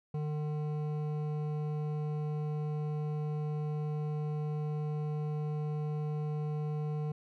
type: tone with hard clipping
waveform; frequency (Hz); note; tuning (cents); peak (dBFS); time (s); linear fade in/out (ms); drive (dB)
triangle; 150.7; D3; +45; -34; 0.14-7.12; 5; 15
effects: none